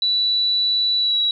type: tone with pitch glide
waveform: sine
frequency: 3951 to 3892 Hz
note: B7 to B7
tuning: 0 to -26 cents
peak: -16 dBFS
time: 0.02-1.31 s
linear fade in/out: 2 ms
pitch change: -26 cents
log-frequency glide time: 0.98-1.18 s
effects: none